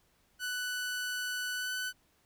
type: tone with pitch glide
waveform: sawtooth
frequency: 1489 to 1501.1 Hz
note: F#6 to F#6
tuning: +11 to +25 cents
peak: -30 dBFS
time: 0.39-1.93 s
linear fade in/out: 50 ms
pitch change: +14 cents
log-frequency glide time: 1.54-1.72 s
effects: pink hiss -70 dBFS RMS until 2.25 s